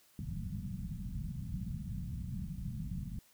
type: low-pass noise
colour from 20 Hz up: white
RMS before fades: -40 dBFS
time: 0.19-3.19 s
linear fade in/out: 2 ms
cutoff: 200 Hz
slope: 48 dB/octave
effects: white hiss -66 dBFS RMS until 3.33 s